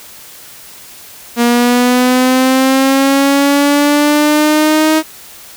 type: linear sweep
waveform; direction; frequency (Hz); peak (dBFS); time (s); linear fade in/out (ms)
sawtooth; up; 236.2 to 315.6; -4; 1.36-5.03; 50
effects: white hiss -35 dBFS RMS until 5.56 s